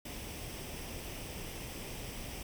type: noise with comb filter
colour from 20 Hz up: pink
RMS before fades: -43 dBFS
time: 0.05-2.43 s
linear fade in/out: 5 ms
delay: 0.36 ms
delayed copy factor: +0.5
effects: none